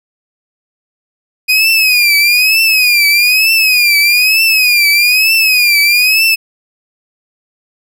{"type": "tone with vibrato", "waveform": "30% pulse", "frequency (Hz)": 2479, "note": "D#7", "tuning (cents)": -7, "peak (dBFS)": -4, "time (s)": [1.48, 6.36], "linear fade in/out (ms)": 20, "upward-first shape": "triangle", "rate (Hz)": 1.1, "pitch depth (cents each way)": 140, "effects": []}